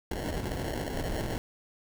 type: noise with sample-and-hold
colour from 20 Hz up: pink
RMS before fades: -33 dBFS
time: 0.11-1.38 s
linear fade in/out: 2 ms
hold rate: 1225 Hz
effects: none